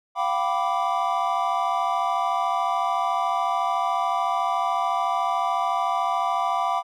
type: chord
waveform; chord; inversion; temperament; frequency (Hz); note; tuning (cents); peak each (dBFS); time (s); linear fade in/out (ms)
triangle; G dominant seventh; third; equal with one note detuned; 698.5 / 772.3 / 987.8 / 1174.7; F5 / G5 / B5 / D6; 0 / -26 / 0 / 0; -25; 0.15-6.83; 50
effects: none